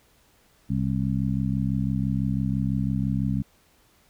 harmonic tone, 66 Hz, C2, 16 cents sharp, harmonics 1 / 2 / 3 / 4, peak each -32 / -26 / -26 / -31 dBFS, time 0.69-3.43 s, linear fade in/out 20 ms, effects pink hiss -61 dBFS RMS until 4.09 s

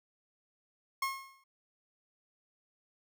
30% pulse tone with exponential decay, 1080 Hz, C#6, 45 cents flat, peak -26 dBFS, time 1.02-1.44 s, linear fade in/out 5 ms, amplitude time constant 91 ms, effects none

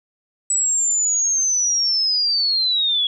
sine linear sweep, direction down, 7902 to 3322 Hz, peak -16 dBFS, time 0.5-3.07 s, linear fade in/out 2 ms, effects none

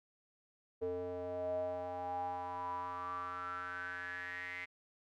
square tone with band-pass filter sweep, 89.6 Hz, F2, 45 cents sharp, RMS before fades -41 dBFS, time 0.81-4.66 s, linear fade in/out 20 ms, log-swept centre 470 to 2100 Hz, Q 9.3, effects none

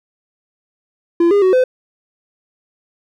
triangle tone with pitch steps, 340.7 / 405.9 / 373.7 / 510 Hz, F4 / G#4 / F#4 / C5, -43 / -40 / +17 / -44 cents, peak -7 dBFS, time 1.2-1.64 s, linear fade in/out 5 ms, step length 110 ms, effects none

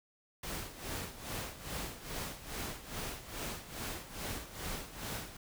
pink noise with tremolo, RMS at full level -39 dBFS, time 0.43-5.37 s, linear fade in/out 5 ms, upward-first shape sine, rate 2.4 Hz, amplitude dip 75%, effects none

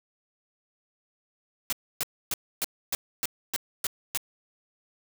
white noise bursts, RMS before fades -28 dBFS, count 9, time 1.7-4.174 s, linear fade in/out 0 ms, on 26 ms, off 280 ms, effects none

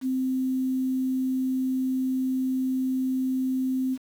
sine tone with quantisation, 260 Hz, C4, 11 cents flat, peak -23 dBFS, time 0.01-3.98 s, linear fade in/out 50 ms, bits 8, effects none

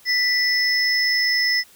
triangle tone pair together, 1975.5 / 5225 Hz, B6 / E8, 0 / -16 cents, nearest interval octave + perfect fourth, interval 1684 cents, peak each -18 / -19 dBFS, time 0.05-1.64 s, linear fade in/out 50 ms, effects white hiss -51 dBFS RMS until 1.75 s

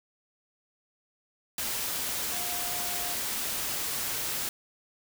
sine tone in noise, 710 Hz, F5, 28 cents sharp, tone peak -41 dBFS, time 2.32-3.14 s, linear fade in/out 2 ms, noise white, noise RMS -32 dBFS, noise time 1.58-4.49 s, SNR -12 dB, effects none

